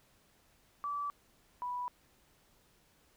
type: tone pair in turn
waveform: sine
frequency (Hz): 1156 / 984.4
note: D6 / B5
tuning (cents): -28 / -6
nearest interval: minor third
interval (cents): 278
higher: first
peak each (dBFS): -34 / -35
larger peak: first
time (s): 0.84-1.1 / 1.62-1.88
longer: neither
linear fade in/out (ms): 0
effects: pink hiss -68 dBFS RMS until 3.16 s